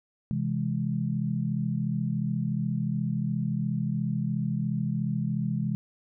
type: chord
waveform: sine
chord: C augmented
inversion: none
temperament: equal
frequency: 130.81 / 164.81 / 207.7 Hz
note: C3 / E3 / G#3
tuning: 0 / 0 / 0 cents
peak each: -30 dBFS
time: 0.31-5.75 s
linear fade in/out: 0 ms
effects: none